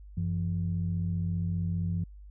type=tone pair together; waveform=sine; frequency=94.1 / 169.22 Hz; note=F#2 / E3; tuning=+30 / +46 cents; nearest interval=minor seventh; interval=1016 cents; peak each=-29 / -30 dBFS; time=0.17-2.04 s; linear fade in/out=5 ms; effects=tanh soft clip ceiling -20 dBFS + added 50 Hz sine -45 dBFS peak until 2.3 s